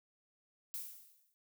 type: noise with exponential decay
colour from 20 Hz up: violet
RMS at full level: -40 dBFS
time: 0.74-1.34 s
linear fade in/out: 0 ms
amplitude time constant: 130 ms
effects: noise-tail reverb RT60 0.3 s tail -26 dB re dry